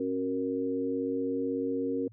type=chord; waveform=sine; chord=F# major; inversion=second; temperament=equal with one note detuned; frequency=271.9 / 370 / 466.2 Hz; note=C#4 / F#4 / A#4; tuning=-33 / 0 / 0 cents; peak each=-31 / -36 / -32 dBFS; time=0-2.08 s; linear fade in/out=5 ms; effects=added 110 Hz sine -51 dBFS peak until 2.12 s